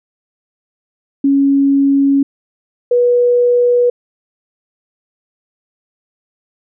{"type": "tone pair in turn", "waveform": "sine", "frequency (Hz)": [277.2, 486.8], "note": ["C#4", "B4"], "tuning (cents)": [0, -25], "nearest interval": "minor seventh", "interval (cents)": 975, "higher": "second", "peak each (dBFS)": -8, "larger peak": "neither", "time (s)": [[1.24, 2.23], [2.91, 3.9]], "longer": "neither", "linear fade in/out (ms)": 5, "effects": []}